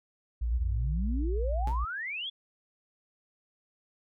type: tone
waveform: sine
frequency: 58.27 Hz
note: A#1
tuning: in tune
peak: -27 dBFS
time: 0.41-1.85 s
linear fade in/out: 10 ms
type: exponential sweep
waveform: sine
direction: up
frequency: 59.3 to 3476 Hz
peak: -33 dBFS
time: 0.5-2.3 s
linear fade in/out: 10 ms
type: tone with exponential decay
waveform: sawtooth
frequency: 130 Hz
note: C3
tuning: 11 cents flat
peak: -32 dBFS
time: 1.67-1.83 s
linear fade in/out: 0 ms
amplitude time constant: 34 ms
effects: none